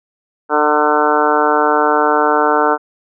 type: harmonic tone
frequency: 150 Hz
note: D3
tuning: 37 cents sharp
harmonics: 2 / 3 / 4 / 5 / 6 / 7 / 8 / 9 / 10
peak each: -21 / -17 / -20 / -19 / -17 / -21 / -22 / -18 / -22 dBFS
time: 0.49-2.78 s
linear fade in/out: 50 ms
effects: none

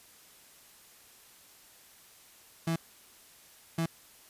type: tone bursts at uneven times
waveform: 35% pulse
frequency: 164.81 Hz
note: E3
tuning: in tune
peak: -26 dBFS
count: 2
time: 2.67-2.76 / 3.78-3.86 s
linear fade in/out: 5 ms
effects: white hiss -57 dBFS RMS until 4.29 s + resampled to 32000 Hz

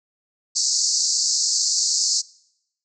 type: band-pass noise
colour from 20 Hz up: pink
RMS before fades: -21 dBFS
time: 0.55-2.22 s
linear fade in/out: 20 ms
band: 4400 to 7600 Hz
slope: 96 dB/octave
effects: noise-tail reverb RT60 0.8 s tail -23 dB re dry

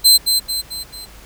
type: tone with echo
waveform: sawtooth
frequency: 4100 Hz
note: C8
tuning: 36 cents flat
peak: -4 dBFS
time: 0.04-0.18 s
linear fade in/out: 20 ms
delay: 220 ms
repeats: 4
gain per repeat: -6 dB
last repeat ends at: 1.06 s
effects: added 50 Hz sine -43 dBFS peak until 1.25 s + pink hiss -43 dBFS RMS until 1.25 s

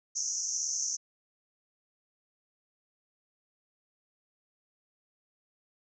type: band-pass noise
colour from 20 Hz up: white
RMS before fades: -33 dBFS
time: 0.15-0.97 s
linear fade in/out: 20 ms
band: 5700 to 6500 Hz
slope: 96 dB/octave
effects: none

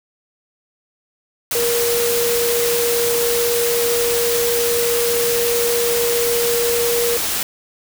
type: tone in noise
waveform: sine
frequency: 473.2 Hz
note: A#4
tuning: 26 cents sharp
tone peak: -17 dBFS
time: 1.55-7.17 s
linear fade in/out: 2 ms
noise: white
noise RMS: -21 dBFS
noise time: 1.51-7.43 s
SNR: +1 dB
effects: none

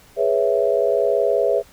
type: chord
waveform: sine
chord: C# minor seventh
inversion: second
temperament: equal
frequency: 415.3 / 493.9 / 554.4 / 659.3 Hz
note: G#4 / B4 / C#5 / E5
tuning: 0 / 0 / 0 / 0 cents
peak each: -21 dBFS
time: 0.16-1.63 s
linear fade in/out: 50 ms
effects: pink hiss -50 dBFS RMS until 1.72 s

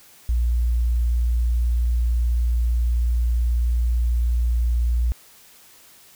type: tone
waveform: sine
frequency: 59.2 Hz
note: A#1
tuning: 27 cents sharp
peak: -17 dBFS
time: 0.29-5.12 s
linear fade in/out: 0 ms
effects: white hiss -50 dBFS RMS until 6.15 s

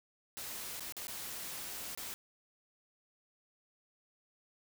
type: noise with dropouts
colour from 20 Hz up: white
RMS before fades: -43 dBFS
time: 0.37-2.14 s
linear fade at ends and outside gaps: 0 ms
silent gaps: 0.796-0.806 / 0.923-0.967 / 1.07-1.081 / 1.95-1.975 s
effects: none

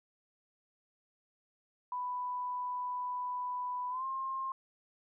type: tone with pitch glide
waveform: sine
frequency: 992 to 1063.2 Hz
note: B5 to C6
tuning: +7 to +27 cents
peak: -34 dBFS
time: 1.92-4.52 s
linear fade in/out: 2 ms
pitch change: +120 cents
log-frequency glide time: 3.9-4.05 s
effects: none

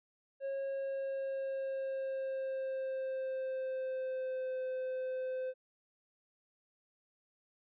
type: tone with pitch glide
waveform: triangle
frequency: 545 to 515.6 Hz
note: C#5 to C5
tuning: -29 to -26 cents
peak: -33 dBFS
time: 0.4-5.54 s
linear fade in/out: 50 ms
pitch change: -97 cents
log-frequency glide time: 0.63-4.62 s
effects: resampled to 8000 Hz

